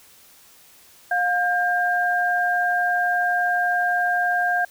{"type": "tone pair together", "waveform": "sine", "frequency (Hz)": [711.8, 1600], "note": ["F5", "G6"], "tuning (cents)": [33, 35], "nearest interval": "octave + major second", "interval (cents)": 1402, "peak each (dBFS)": [-21, -21], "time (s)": [1.11, 4.65], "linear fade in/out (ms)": 5, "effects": ["white hiss -51 dBFS RMS until 4.7 s"]}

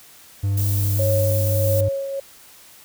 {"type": "tone", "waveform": "triangle", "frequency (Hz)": 99.5, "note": "G2", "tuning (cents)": 26, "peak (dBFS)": -16, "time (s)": [0.43, 1.89], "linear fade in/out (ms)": 10}
{"type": "noise", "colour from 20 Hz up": "violet", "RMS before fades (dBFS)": -28, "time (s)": [0.57, 1.81], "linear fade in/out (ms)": 5}
{"type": "tone with tremolo", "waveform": "sine", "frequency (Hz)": 549, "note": "C#5", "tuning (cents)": -17, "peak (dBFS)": -18, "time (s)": [0.99, 2.2], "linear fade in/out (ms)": 5, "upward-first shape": "triangle", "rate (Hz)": 1.6, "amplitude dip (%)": 60}
{"effects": ["white hiss -47 dBFS RMS until 2.84 s"]}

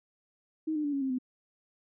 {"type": "tone with pitch steps", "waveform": "sine", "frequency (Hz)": [314.7, 301.7, 289.2, 277.3, 265.9, 254.9], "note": ["D#4", "D4", "D4", "C#4", "C4", "C4"], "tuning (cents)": [20, 47, -27, 1, 28, -45], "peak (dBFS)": -28, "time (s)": [0.67, 1.186], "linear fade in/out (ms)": 10, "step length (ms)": 86, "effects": []}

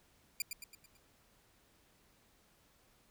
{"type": "tone with echo", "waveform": "10% pulse", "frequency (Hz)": 2393, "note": "D7", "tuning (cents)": 32, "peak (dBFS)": -24, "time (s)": [0.4, 0.42], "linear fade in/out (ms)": 2, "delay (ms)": 110, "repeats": 5, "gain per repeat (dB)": -6, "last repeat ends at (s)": 0.97, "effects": ["pink hiss -69 dBFS RMS until 3.1 s"]}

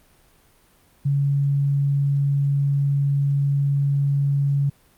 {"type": "tone", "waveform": "sine", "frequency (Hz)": 140.6, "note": "C#3", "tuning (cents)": 25, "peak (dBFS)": -17, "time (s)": [1.05, 4.7], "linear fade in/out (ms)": 10, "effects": ["pink hiss -57 dBFS RMS until 4.97 s", "Opus 32 kbps"]}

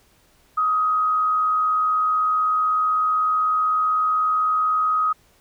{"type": "tone with frequency modulation", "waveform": "sine", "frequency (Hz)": 1258, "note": "D#6", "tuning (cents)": 19, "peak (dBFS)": -17, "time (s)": [0.57, 5.13], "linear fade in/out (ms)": 10, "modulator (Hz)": 79.9, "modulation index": 0.32, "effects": ["pink hiss -58 dBFS RMS until 5.4 s"]}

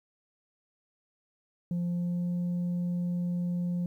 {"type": "tone with pitch glide", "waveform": "sine", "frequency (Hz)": [174.2, 175.92], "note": ["F3", "F3"], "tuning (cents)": [-4, 13], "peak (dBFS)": -25, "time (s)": [1.71, 3.86], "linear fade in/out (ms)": 2, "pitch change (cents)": 17, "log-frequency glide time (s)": [1.82, 2.28], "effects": ["tanh soft clip ceiling -27 dBFS", "11-bit"]}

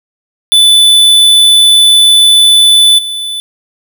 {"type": "tone with level steps", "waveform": "square", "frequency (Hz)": 3493, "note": "A7", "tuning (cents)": -13, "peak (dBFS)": [-3, -16], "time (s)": [0.52, 3.4], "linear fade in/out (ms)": 0, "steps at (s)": 2.98, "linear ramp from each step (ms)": 10, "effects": []}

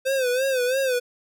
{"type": "tone with vibrato", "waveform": "square", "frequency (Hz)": 516, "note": "C5", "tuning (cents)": -24, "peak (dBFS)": -21, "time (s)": [0.05, 1], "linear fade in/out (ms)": 20, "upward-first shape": "sine", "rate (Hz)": 3, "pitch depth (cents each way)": 93, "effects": []}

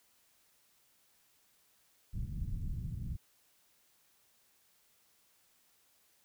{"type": "low-pass noise", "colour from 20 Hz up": "pink", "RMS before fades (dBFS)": -38, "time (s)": [2.13, 3.17], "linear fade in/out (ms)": 20, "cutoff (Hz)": 170, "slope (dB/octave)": 24, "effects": ["white hiss -70 dBFS RMS until 6.24 s"]}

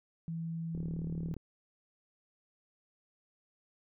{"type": "tone", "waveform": "sine", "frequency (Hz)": 164.81, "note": "E3", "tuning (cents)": 0, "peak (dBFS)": -35, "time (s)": [0.28, 1.34], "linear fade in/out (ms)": 0}
{"type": "click train", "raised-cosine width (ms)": 3, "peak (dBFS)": -30, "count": 24, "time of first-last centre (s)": [0.75, 1.367], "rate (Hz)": 37.3}
{"effects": []}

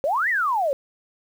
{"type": "exponential two-way sweep", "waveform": "sine", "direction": "up then down", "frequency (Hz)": [523.3, 2050, 523.3], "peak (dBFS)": -19, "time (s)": [0.04, 0.73], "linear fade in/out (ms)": 0, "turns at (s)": 0.29, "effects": ["8-bit"]}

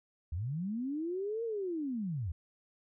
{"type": "linear two-way sweep", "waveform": "sine", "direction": "up then down", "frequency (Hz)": [72, 469.3, 72], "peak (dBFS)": -33, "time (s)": [0.32, 2.32], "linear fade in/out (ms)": 5, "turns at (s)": 1.44, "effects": []}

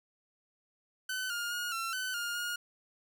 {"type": "tone with pitch steps", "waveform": "sawtooth", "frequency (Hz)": [1515, 1415, 1435, 1350, 1513, 1415, 1430], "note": ["F#6", "F6", "F6", "E6", "F#6", "F6", "F6"], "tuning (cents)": [40, 22, 47, 41, 38, 22, 41], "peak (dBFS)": -30, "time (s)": [1.09, 2.56], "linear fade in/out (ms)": 5, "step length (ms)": 210, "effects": []}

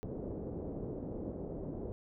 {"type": "low-pass noise", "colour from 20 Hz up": "white", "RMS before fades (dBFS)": -41, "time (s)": [0.03, 1.92], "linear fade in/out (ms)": 0, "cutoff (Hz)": 480, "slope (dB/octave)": 24, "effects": []}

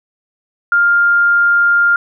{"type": "tone", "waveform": "sine", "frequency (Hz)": 1402, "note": "F6", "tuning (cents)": 6, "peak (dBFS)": -8, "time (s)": [0.72, 1.96], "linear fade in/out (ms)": 2, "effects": []}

